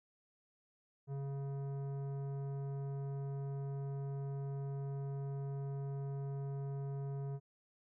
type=tone with tanh clipping; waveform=sine; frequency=138.59 Hz; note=C#3; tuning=in tune; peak=-40 dBFS; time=1.07-7.4 s; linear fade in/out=50 ms; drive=13 dB; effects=none